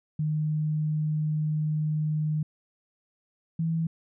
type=tone pair in turn; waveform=sine; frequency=153.4 / 163.26 Hz; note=D#3 / E3; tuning=-24 / -16 cents; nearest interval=minor second; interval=108 cents; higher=second; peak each=-24 dBFS; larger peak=neither; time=0.19-2.43 / 3.59-3.87 s; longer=first; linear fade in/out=5 ms; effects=none